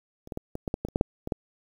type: clicks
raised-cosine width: 2 ms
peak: -30 / -20 / -18 / -20 / -16 / -13 / -16 / -30 / -10 / -6 / -19 / -12 dBFS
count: 12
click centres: 0.274 / 0.322 / 0.374 / 0.554 / 0.678 / 0.741 / 0.85 / 0.886 / 0.959 / 1.011 / 1.274 / 1.322 s
effects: 8-bit